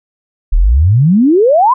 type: exponential sweep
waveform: sine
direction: up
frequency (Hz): 34.06 to 1068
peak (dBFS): -5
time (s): 0.52-1.74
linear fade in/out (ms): 10
effects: none